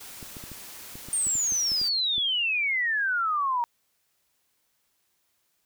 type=noise; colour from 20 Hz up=white; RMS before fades=-43 dBFS; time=0-1.89 s; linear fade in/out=10 ms
type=clicks; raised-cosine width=3 ms; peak=-29 dBFS; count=12; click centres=0.228 / 0.368 / 0.439 / 0.517 / 0.955 / 1.086 / 1.269 / 1.354 / 1.522 / 1.718 / 1.815 / 2.181 s
type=exponential sweep; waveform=sine; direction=down; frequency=8930 to 932.3 Hz; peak=-23 dBFS; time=1.13-3.64 s; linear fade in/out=0 ms
effects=white hiss -72 dBFS RMS until 5.65 s